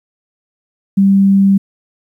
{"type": "tone", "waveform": "sine", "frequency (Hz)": 196, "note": "G3", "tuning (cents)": 0, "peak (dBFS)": -6, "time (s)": [0.97, 1.58], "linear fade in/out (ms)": 10, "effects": ["8-bit"]}